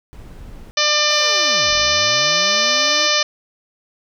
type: noise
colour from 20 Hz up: brown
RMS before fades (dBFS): -36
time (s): 0.13-0.71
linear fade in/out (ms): 0
type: harmonic tone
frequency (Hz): 597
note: D5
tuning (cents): +28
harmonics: 1 / 2 / 3 / 4 / 5 / 6 / 7 / 8 / 9 / 10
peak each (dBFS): -23 / -23 / -23 / -23 / -23 / -23 / -23 / -23 / -23 / -23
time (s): 0.77-3.23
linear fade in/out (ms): 5
type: linear two-way sweep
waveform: sawtooth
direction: down then up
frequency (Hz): 665 to 34.25 to 323.5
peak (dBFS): -28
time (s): 1.09-3.08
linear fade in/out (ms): 20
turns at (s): 1.72
effects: none